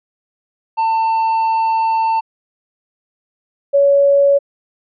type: tone pair in turn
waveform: triangle / sine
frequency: 896 / 561.8 Hz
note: A5 / C#5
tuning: +31 / +23 cents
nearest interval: minor sixth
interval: 808 cents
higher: first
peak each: -11 / -8 dBFS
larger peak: second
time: 0.77-2.21 / 3.73-4.39 s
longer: first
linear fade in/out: 20 ms
effects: resampled to 11025 Hz